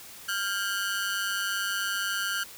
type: ring-modulated tone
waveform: sawtooth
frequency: 1496 Hz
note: F#6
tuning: 19 cents sharp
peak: -21 dBFS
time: 0.28-2.44 s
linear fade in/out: 10 ms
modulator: 98.3 Hz
effects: white hiss -46 dBFS RMS until 2.57 s